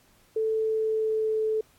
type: tone with pitch glide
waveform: sine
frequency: 440.4 to 436.1 Hz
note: A4 to A4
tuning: +2 to -15 cents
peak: -23 dBFS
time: 0.36-1.61 s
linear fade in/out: 5 ms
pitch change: -17 cents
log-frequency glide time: 0.51-1.41 s
effects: pink hiss -61 dBFS RMS until 1.78 s + AAC 64 kbps